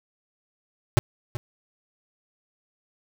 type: tone with echo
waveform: square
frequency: 120 Hz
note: B2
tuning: 49 cents flat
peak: -14 dBFS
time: 0.97-0.99 s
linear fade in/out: 0 ms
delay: 380 ms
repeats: 1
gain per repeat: -15 dB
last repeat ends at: 1.37 s
effects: 9-bit